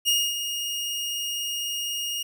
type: tone with ADSR envelope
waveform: sawtooth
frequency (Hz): 2854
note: F7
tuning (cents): +37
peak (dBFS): -15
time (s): 0.05-2.23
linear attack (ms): 34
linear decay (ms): 250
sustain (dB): -9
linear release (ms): 8
effects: none